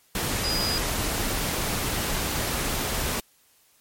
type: tone in noise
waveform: sine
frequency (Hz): 4920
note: D#8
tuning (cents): -20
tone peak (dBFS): -26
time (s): 0.44-0.78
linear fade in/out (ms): 2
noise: pink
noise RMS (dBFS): -27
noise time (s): 0.15-3.2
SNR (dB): -2
effects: white hiss -61 dBFS RMS until 3.8 s + MP3 64 kbps